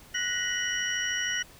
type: tone cluster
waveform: sine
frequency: 1479 / 1887 / 1980 / 2961 / 5710 Hz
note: F#6 / A#6 / B6 / F#7 / F8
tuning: -1 / +21 / +4 / +1 / +37 cents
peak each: -34 / -32 / -37 / -32 / -35 dBFS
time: 0.14-1.43 s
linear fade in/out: 10 ms
effects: pink hiss -52 dBFS RMS until 1.59 s